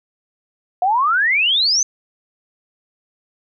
sine exponential sweep, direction up, 701 to 6350 Hz, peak -13 dBFS, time 0.82-1.83 s, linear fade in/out 2 ms, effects none

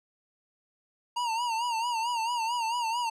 square tone with vibrato, 932.3 Hz, A#5, in tune, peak -28 dBFS, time 1.16-3.1 s, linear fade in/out 10 ms, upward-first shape sine, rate 4.5 Hz, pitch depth 86 cents each way, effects low-pass 8000 Hz 12 dB/octave

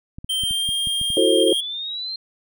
clicks, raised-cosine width 5 ms, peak -22 dBFS, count 8, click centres 0.185 / 0.245 / 0.436 / 0.51 / 0.69 / 0.872 / 1.014 / 1.103 s
square tone with pitch glide, 3136 to 3211 Hz, G7 to G7, 0 to +41 cents, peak -21 dBFS, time 0.29-1.61 s, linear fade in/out 10 ms, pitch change +41 cents, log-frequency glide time 0.41-0.7 s
sine chord, F# half-diminished seventh, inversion third, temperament just, 333 / 370 / 444 / 532.8 Hz, E4 / F#4 / A4 / C5, +18 / 0 / +16 / +31 cents, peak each -20 dBFS, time 1.17-1.53 s, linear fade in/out 2 ms
sine exponential sweep, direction up, 3136 to 4200 Hz, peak -26 dBFS, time 1.39-2.16 s, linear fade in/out 5 ms
effects none

